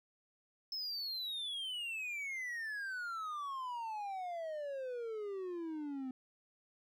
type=exponential sweep; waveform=triangle; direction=down; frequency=5274 to 254.3 Hz; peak=-37 dBFS; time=0.72-6.11 s; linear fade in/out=2 ms; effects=none